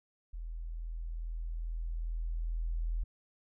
sine tone with level ramp, 41.2 Hz, E1, in tune, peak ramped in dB -38 to -30 dBFS, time 0.33-3.04 s, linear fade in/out 10 ms, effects none

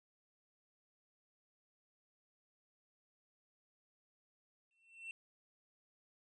triangle tone with exponential growth, 2696 Hz, E7, 38 cents sharp, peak -40 dBFS, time 4.71-5.11 s, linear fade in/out 1 ms, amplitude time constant 86 ms, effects resampled to 22050 Hz

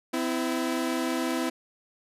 sawtooth tone pair together, 256.1 / 330 Hz, C4 / E4, -37 / +2 cents, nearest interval major third, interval 439 cents, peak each -25 dBFS, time 0.13-1.5 s, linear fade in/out 10 ms, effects resampled to 32000 Hz

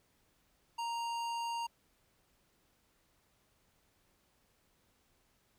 sine tone with hard clipping, 932.3 Hz, A#5, in tune, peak -37 dBFS, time 0.78-1.67 s, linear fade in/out 10 ms, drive 15 dB, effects pink hiss -73 dBFS RMS until 5.58 s

